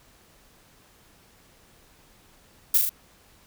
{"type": "noise with echo", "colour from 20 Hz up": "violet", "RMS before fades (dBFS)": -18, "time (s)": [2.74, 2.78], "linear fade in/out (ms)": 5, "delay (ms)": 38, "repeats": 3, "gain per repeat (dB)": -3, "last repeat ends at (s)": 2.894, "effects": ["pink hiss -57 dBFS RMS until 3.46 s"]}